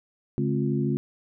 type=harmonic tone with a mistuned harmonic; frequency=70.6 Hz; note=C#2; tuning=32 cents sharp; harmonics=2 / 3 / 4 / 5; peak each=-26 / -28 / -29 / -30 dBFS; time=0.38-0.97 s; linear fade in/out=0 ms; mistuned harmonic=4; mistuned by=-110 cents; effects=none